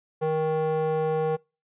square tone with band-pass filter, 157.2 Hz, D#3, 18 cents sharp, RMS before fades -25 dBFS, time 0.21-1.37 s, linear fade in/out 20 ms, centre 570 Hz, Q 3.2, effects noise-tail reverb RT60 0.3 s tail -26 dB re dry + resampled to 8000 Hz

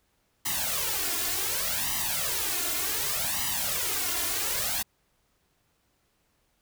white noise with flanger, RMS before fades -29 dBFS, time 0.45-4.83 s, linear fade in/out 10 ms, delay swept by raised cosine 1 to 2.9 ms, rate 0.67 Hz, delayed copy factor +0.95, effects pink hiss -71 dBFS RMS until 6.61 s

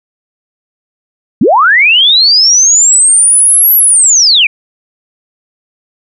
sine linear two-way sweep, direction up then down, 164.81 to 11840 to 2266 Hz, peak -3 dBFS, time 1.41-4.47 s, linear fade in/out 5 ms, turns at 3.75 s, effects none

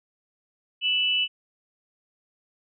sine tone pair together, 2637 / 2963 Hz, E7 / F#7, 0 / +2 cents, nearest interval major second, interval 202 cents, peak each -26 / -22 dBFS, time 0.81-1.28 s, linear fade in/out 50 ms, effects none

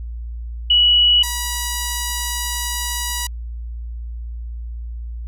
sine / 5% pulse tone pair in turn, 2934 / 969 Hz, F#7 / B5, -15 / -33 cents, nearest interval octave + perfect fifth, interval 1918 cents, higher first, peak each -10 dBFS, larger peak neither, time 0.7-1.23 / 1.23-3.27 s, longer second, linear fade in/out 5 ms, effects added 58 Hz sine -26 dBFS peak until 5.27 s

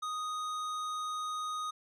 triangle tone with hard clipping, 1244.5 Hz, D#6, in tune, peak -36 dBFS, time 0.02-1.71 s, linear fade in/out 10 ms, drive 16 dB, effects none

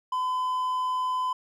triangle tone, 1014 Hz, B5, 45 cents sharp, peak -23 dBFS, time 0.12-1.33 s, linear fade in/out 5 ms, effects none

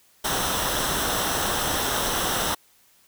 pink noise with comb filter, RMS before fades -25 dBFS, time 0.24-2.55 s, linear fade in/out 10 ms, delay 0.43 ms, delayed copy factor -0.6, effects white hiss -59 dBFS RMS until 3.07 s

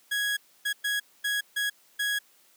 30% pulse tone bursts at uneven times, 1661.2 Hz, G#6, in tune, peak -23 dBFS, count 6, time 0.11-0.37 / 0.65-0.73 / 0.84-1 / 1.24-1.41 / 1.56-1.7 / 1.99-2.19 s, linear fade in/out 10 ms, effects white hiss -61 dBFS RMS until 2.56 s + high-pass 200 Hz 12 dB/octave

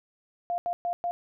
sine tone bursts at uneven times, 698.5 Hz, F5, in tune, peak -26 dBFS, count 4, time 0.5-0.58 / 0.66-0.73 / 0.85-0.93 / 1.04-1.11 s, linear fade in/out 0 ms, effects none

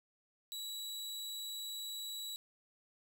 sawtooth tone, 3910 Hz, B7, 18 cents flat, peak -38 dBFS, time 0.52-2.36 s, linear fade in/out 0 ms, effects none

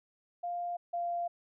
sine tone pair in turn, 700 / 693.2 Hz, F5 / F5, +4 / -13 cents, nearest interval unison, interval 17 cents, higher first, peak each -33 / -31 dBFS, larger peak second, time 0.43-0.77 / 0.93-1.28 s, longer second, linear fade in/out 10 ms, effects none

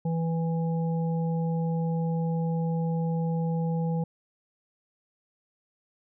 harmonic tone, 164.81 Hz, E3, in tune, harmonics 1 / 3 / 5, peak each -25 / -35 / -39 dBFS, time 0.05-4.04 s, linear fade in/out 5 ms, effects none

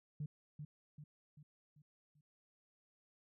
sine tone with echo, 149 Hz, D3, 25 cents sharp, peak -38 dBFS, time 0.2-0.26 s, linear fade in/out 5 ms, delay 390 ms, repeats 5, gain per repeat -6 dB, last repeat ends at 2.21 s, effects tanh soft clip ceiling -35 dBFS

